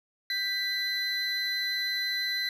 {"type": "tone cluster", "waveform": "triangle", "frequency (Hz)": [1578, 1976, 4047], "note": ["G6", "B6", "B7"], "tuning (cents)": [11, 0, 42], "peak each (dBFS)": [-37, -30, -29], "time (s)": [0.3, 2.49], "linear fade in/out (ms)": 2, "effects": []}